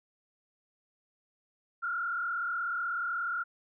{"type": "tone with frequency modulation", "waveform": "sine", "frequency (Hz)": 1396.9, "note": "F6", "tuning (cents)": 0, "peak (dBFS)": -30, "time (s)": [1.82, 3.44], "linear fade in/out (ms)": 20, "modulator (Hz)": 36.5, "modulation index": 1.4, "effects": []}